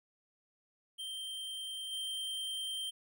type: tone with level steps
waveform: square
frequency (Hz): 3145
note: G7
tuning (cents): +5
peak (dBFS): -40 / -37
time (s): 0.98-2.91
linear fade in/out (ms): 20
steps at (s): 1.91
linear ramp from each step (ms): 20
effects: none